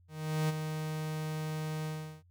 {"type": "tone with ADSR envelope", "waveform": "45% pulse", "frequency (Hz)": 155.56, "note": "D#3", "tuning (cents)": 0, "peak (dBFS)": -27, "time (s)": [0.08, 2.23], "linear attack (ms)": 410, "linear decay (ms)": 24, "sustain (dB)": -7, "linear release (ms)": 370, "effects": ["added 88 Hz sine -60 dBFS peak until 2.3 s"]}